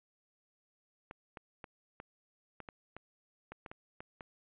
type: clicks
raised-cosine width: 0.5 ms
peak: -30 dBFS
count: 12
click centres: 1.111 / 1.372 / 1.642 / 2.001 / 2.603 / 2.688 / 2.966 / 3.52 / 3.662 / 3.715 / 4.005 / 4.208 s
effects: resampled to 8000 Hz